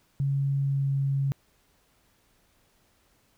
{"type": "tone with pitch glide", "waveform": "sine", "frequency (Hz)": [138.59, 137.71], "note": ["C#3", "C#3"], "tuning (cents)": [0, -11], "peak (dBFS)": -23, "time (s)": [0.2, 1.32], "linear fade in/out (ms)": 0, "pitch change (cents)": -11, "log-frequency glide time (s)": [0.6, 0.9], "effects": ["pink hiss -66 dBFS RMS until 3.37 s"]}